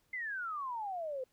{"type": "exponential sweep", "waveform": "sine", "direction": "down", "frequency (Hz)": [2093, 500], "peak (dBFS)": -36, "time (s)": [0.13, 1.24], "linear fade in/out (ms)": 5, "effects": ["pink hiss -74 dBFS RMS until 1.32 s"]}